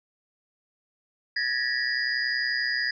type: tone cluster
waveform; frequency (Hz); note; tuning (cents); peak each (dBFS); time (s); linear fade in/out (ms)
sine; 1674 / 1795 / 1926 / 4903; G#6 / A6 / B6 / D#8; +13 / +34 / -44 / -26; -30; 1.36-2.91; 5
effects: none